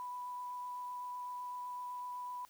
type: tone with vibrato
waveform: sine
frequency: 989 Hz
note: B5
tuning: 2 cents sharp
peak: -40 dBFS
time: 0-2.45 s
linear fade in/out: 0 ms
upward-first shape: triangle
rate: 7.9 Hz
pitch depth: 9 cents each way
effects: white hiss -65 dBFS RMS until 2.49 s